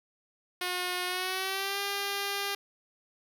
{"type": "tone with pitch glide", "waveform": "5% pulse", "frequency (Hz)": [360.7, 400.2], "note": ["F#4", "G4"], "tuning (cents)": [-44, 36], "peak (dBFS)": -19, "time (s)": [0.61, 2.55], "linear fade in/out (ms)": 5, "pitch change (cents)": 180, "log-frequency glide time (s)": [1.06, 1.79], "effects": []}